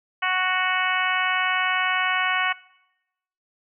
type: harmonic tone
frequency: 370 Hz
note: F#4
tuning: in tune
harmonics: 2 / 3 / 4 / 5 / 6 / 7 / 8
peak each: -29 / -26 / -27 / -28 / -28 / -31 / -31 dBFS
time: 0.22-2.53 s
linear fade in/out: 10 ms
effects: noise-tail reverb RT60 0.9 s tail -21 dB re dry